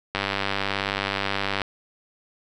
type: click train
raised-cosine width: 0.3 ms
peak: -8 dBFS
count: 146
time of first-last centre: 0.15-1.618 s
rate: 98.8 Hz
effects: none